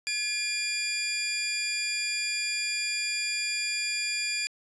20% pulse tone pair together, 1697.1 / 2400 Hz, G#6 / D7, +37 / +37 cents, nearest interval tritone, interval 600 cents, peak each -34 / -23 dBFS, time 0.07-4.47 s, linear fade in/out 0 ms, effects resampled to 22050 Hz

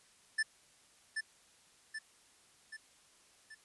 square tone with echo, 1760 Hz, A6, in tune, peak -30 dBFS, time 0.38-0.43 s, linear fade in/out 10 ms, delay 780 ms, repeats 4, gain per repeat -5 dB, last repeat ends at 3.55 s, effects white hiss -65 dBFS RMS until 3.64 s + resampled to 24000 Hz

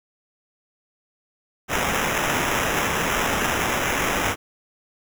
white noise with sample-and-hold, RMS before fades -23 dBFS, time 1.68-4.36 s, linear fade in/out 50 ms, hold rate 4410 Hz, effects none

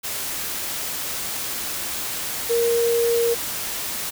sine tone in noise, 467.8 Hz, A#4, 6 cents sharp, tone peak -17 dBFS, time 2.49-3.35 s, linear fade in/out 20 ms, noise white, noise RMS -28 dBFS, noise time 0.03-4.11 s, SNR +8 dB, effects none

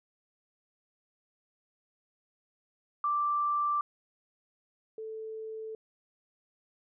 sine tone pair in turn, 1174.7 / 440 Hz, D6 / A4, 0 / 0 cents, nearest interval octave + perfect fourth, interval 1700 cents, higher first, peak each -26 / -37 dBFS, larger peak first, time 3.04-3.81 / 4.98-5.75 s, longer neither, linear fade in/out 2 ms, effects none

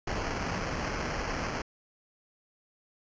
pink noise with sample-and-hold, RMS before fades -33 dBFS, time 0.07-1.62 s, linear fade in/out 5 ms, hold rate 3675 Hz, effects resampled to 16000 Hz

